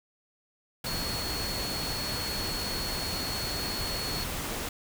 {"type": "tone in noise", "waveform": "sine", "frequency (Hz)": 4352, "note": "C#8", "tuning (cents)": -33, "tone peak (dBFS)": -34, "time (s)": [0.86, 4.24], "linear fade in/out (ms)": 5, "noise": "pink", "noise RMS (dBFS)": -34, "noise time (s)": [0.84, 4.69], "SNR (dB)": -3, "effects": []}